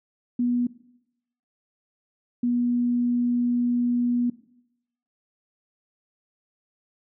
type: tone pair in turn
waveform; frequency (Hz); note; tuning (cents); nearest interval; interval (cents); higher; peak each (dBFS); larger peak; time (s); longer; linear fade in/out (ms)
sine; 243.4 / 242.3; B3 / B3; -25 / -33; unison; 8; first; -20; neither; 0.39-0.67 / 2.43-4.3; second; 5
effects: noise-tail reverb RT60 0.8 s tail -18 dB re dry